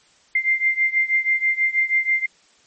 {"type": "beating tone pair", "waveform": "sine", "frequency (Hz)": [2093, 2099.2], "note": ["C7", "C7"], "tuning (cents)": [0, 5], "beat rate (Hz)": 6.2, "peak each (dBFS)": [-19, -21], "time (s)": [0.35, 2.26], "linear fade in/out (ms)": 5, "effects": ["white hiss -56 dBFS RMS until 2.66 s", "MP3 32 kbps"]}